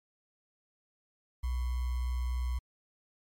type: tone with sample-and-hold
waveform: sine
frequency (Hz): 61.74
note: B1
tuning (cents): 0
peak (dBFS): -29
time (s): 1.43-2.59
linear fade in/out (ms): 10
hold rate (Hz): 1050
effects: MP3 64 kbps